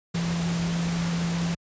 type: tone in noise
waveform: sine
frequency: 170 Hz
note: F3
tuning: 46 cents flat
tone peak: -24 dBFS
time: 0.14-1.55 s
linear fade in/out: 10 ms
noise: pink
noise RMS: -33 dBFS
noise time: 0.14-1.55 s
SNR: +6 dB
effects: high-pass 60 Hz 12 dB/octave + resampled to 16000 Hz